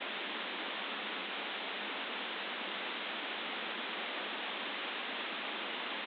white band-pass noise, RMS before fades -40 dBFS, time 0-6.06 s, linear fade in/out 20 ms, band 190 to 3700 Hz, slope 96 dB/octave, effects none

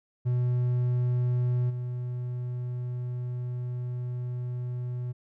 triangle tone with level steps, 123.47 Hz, B2, in tune, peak -21 / -28 dBFS, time 0.25-5.13 s, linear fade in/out 20 ms, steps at 1.69 s, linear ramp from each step 20 ms, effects none

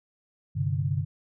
sine chord, G suspended fourth, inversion none, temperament equal, 98 / 130.81 / 146.83 Hz, G2 / C3 / D3, 0 / 0 / 0 cents, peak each -29 / -29 / -28 dBFS, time 0.55-1.05 s, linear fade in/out 20 ms, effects none

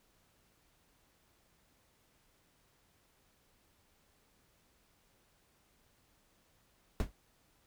brown noise with exponential decay, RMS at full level -26 dBFS, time 7-7.12 s, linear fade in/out 0 ms, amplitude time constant 26 ms, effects pink hiss -71 dBFS RMS until 7.66 s

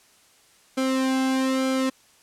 sawtooth tone with flanger, 262.9 Hz, C4, 8 cents sharp, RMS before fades -23 dBFS, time 0.77-1.9 s, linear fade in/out 10 ms, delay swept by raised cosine 1.1 to 1.67 ms, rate 1.1 Hz, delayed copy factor -0.85, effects white hiss -57 dBFS RMS until 2.22 s + low-pass 10000 Hz 12 dB/octave

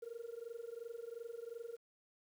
sine tone with amplitude modulation, 465.9 Hz, A#4, 1 cent flat, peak -39 dBFS, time 0.02-1.77 s, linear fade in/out 10 ms, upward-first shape sine, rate 22.8 Hz, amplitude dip 90%, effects tanh soft clip ceiling -40 dBFS + 11-bit

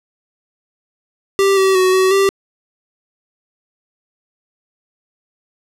square tone with pitch steps, 392.4 / 383.6 / 372.1 / 376.6 / 391.8 Hz, G4 / G4 / F#4 / F#4 / G4, +2 / -37 / +10 / +31 / -1 cents, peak -11 dBFS, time 1.39-2.29 s, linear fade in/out 0 ms, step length 180 ms, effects low-pass 12000 Hz 12 dB/octave

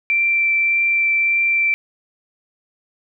sine tone with vibrato, 2347 Hz, D7, 2 cents flat, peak -14 dBFS, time 0.1-1.74 s, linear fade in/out 0 ms, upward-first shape triangle, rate 1.7 Hz, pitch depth 8 cents each way, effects none

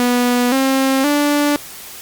sawtooth tone with pitch steps, 245 / 267.2 / 291.4 Hz, B3 / C4 / D4, -14 / +36 / -13 cents, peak -9 dBFS, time 0-1.56 s, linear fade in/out 0 ms, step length 520 ms, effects white hiss -34 dBFS RMS until 2.01 s + Opus 48 kbps

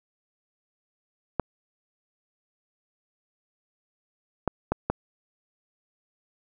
clicks, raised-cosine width 1 ms, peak -9 dBFS, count 4, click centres 1.397 / 4.477 / 4.72 / 4.9 s, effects none

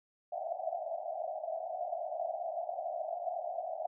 white band-pass noise, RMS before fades -38 dBFS, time 0.32-3.87 s, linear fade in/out 5 ms, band 630 to 730 Hz, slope 96 dB/octave, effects none

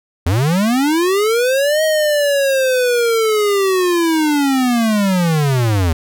square linear two-way sweep, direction up then down, 78.5 to 633 to 78.5 Hz, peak -13 dBFS, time 0.26-5.93 s, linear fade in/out 5 ms, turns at 1.83 s, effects none

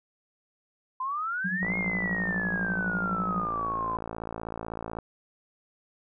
sine exponential two-way sweep, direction up then down, 1012 to 2160 to 1012 Hz, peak -28 dBFS, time 1-3.97 s, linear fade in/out 5 ms, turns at 1.76 s
sine tone with tremolo, 184.7 Hz, F#3, 3 cents flat, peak -27 dBFS, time 1.44-3.45 s, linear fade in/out 10 ms, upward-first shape sine, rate 12 Hz, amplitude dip 80%
click train, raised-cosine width 1 ms, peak -21 dBFS, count 189, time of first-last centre 1.63-4.987 s, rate 56 Hz
effects none

